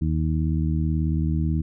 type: harmonic tone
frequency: 78.4 Hz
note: D#2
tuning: 14 cents sharp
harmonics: 1 / 2 / 3 / 4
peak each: -23 / -24 / -30 / -31 dBFS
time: 0.01-1.62 s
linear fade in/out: 10 ms
effects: none